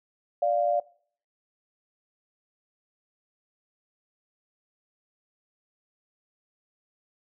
sine tone pair together, 587 / 698.1 Hz, D5 / F5, -1 / -1 cents, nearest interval minor third, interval 300 cents, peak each -24 dBFS, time 0.42-0.8 s, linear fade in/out 5 ms, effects noise-tail reverb RT60 0.5 s tail -21 dB re dry

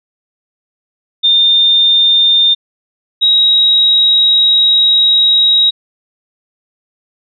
sine tone pair in turn, 3620 / 3815 Hz, A7 / A#7, +48 / +39 cents, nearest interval minor second, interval 91 cents, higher second, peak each -6 dBFS, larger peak neither, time 1.23-2.55 / 3.21-5.71 s, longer second, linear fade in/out 20 ms, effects none

